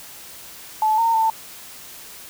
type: tone with pitch steps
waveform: sine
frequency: 867 / 915 / 892 Hz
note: A5 / A#5 / A5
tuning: -26 / -32 / +23 cents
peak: -15 dBFS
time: 0.82-1.3 s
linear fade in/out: 2 ms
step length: 160 ms
effects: white hiss -40 dBFS RMS until 2.29 s